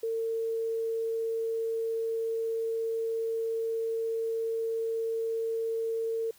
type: tone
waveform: sine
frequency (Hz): 452.8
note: A4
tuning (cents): +50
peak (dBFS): -28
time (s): 0.03-6.31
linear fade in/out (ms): 5
effects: white hiss -59 dBFS RMS until 6.38 s